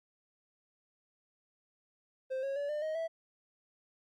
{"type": "tone with pitch steps", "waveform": "triangle", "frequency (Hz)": [523.3, 547.4, 572.6, 599, 626.6, 655.5], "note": ["C5", "C#5", "D5", "D5", "D#5", "E5"], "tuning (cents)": [0, -22, -44, 34, 12, -10], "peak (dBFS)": -31, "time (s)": [2.3, 3.08], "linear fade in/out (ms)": 20, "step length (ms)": 130, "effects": ["Opus 48 kbps"]}